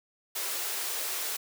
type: high-pass noise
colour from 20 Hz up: white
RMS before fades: -33 dBFS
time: 0.35-1.37 s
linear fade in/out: 10 ms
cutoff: 340 Hz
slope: 48 dB/octave
effects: none